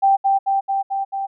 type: tone with echo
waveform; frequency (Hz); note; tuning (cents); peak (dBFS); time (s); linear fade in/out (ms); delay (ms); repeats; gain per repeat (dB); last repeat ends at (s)
sine; 784; G5; 0; -11; 0.02-0.17; 20; 220; 5; -2; 1.27
effects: none